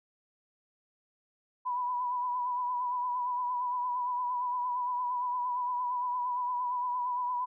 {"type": "tone with vibrato", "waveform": "sine", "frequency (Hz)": 987.8, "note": "B5", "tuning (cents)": 0, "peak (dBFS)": -29, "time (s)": [1.65, 7.46], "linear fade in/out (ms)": 20, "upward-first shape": "triangle", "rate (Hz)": 8.7, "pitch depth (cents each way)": 45, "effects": []}